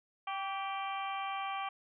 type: harmonic tone with a mistuned harmonic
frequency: 391.9 Hz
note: G4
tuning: in tune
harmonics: 2 / 3 / 4 / 5 / 6 / 7 / 8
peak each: -38 / -39 / -51 / -52 / -44 / -51 / -48 dBFS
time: 0.27-1.69 s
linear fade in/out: 5 ms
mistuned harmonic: 3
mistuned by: -31 cents
effects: none